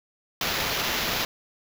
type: noise with sample-and-hold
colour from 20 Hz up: violet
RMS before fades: -27 dBFS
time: 0.41-1.25 s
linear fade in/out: 2 ms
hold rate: 8820 Hz
effects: none